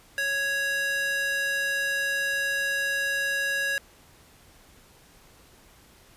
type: tone with high-pass filter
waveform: square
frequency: 554.4 Hz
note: C#5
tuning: in tune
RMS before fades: -27 dBFS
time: 0.18-3.78 s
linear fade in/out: 0 ms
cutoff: 1400 Hz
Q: 2.9
effects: pink hiss -55 dBFS RMS until 6.16 s + resampled to 32000 Hz